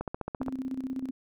click train, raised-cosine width 1 ms, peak -19 dBFS, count 8, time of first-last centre 0.01-0.483 s, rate 14.8 Hz
sine tone with tremolo, 261.6 Hz, C4, in tune, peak -29 dBFS, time 0.4-1.11 s, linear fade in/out 10 ms, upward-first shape square, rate 16 Hz, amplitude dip 65%
effects none

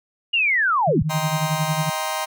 sine linear sweep, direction down, 2891 to 54.6 Hz, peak -16 dBFS, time 0.33-1.03 s, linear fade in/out 10 ms
sine tone with tremolo, 155.56 Hz, D#3, in tune, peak -18 dBFS, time 0.87-1.9 s, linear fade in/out 10 ms, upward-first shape sine, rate 11 Hz, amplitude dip 85%
sawtooth chord, C minor seventh, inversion first, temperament just, 627.9 / 784.9 / 941.9 / 1046.5 Hz, Eb5 / G5 / Bb5 / C6, +16 / +2 / +18 / 0 cents, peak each -25 dBFS, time 1.09-2.26 s, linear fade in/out 20 ms
effects none

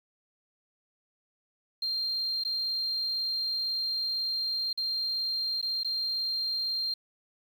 sine tone with dropouts, 4186 Hz, C8, in tune, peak -27 dBFS, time 1.82-6.94 s, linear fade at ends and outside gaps 5 ms, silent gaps 2.437-2.449 / 4.73-4.775 / 5.615-5.626 / 5.834-5.846 s, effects tanh soft clip ceiling -24 dBFS + 9-bit

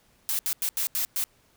blue noise bursts at uneven times, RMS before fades -27 dBFS, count 6, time 0.29-0.39 / 0.46-0.53 / 0.62-0.69 / 0.77-0.87 / 0.95-1.05 / 1.16-1.24 s, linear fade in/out 0 ms, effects pink hiss -63 dBFS RMS until 1.56 s

